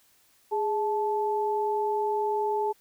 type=tone pair together; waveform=sine; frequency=415.3 / 870.4 Hz; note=G#4 / A5; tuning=0 / -19 cents; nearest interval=octave + minor second; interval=1281 cents; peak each=-27 dBFS; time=0.51-2.73 s; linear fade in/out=20 ms; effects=white hiss -63 dBFS RMS until 2.8 s